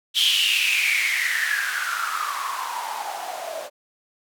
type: noise with band-pass filter sweep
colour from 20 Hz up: blue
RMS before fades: -24 dBFS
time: 0.14-3.7 s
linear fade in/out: 50 ms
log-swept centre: 3300 to 600 Hz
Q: 9
effects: none